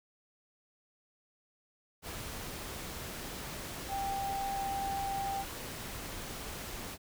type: tone in noise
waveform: sine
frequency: 788 Hz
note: G5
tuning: 9 cents sharp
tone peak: -33 dBFS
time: 3.88-5.45 s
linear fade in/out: 50 ms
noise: pink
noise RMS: -42 dBFS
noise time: 2.02-6.98 s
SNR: +6 dB
effects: none